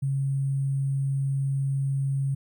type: tone with sample-and-hold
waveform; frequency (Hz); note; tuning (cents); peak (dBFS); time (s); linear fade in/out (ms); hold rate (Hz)
sine; 136.8; C#3; -23; -23; 0.02-2.35; 10; 8820
effects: none